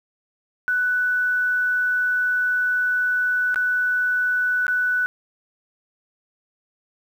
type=tone with dropouts; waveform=sine; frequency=1488 Hz; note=F#6; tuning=9 cents sharp; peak=-18 dBFS; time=0.68-5.06 s; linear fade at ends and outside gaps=0 ms; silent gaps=3.544-3.559 / 4.667-4.681 s; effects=8-bit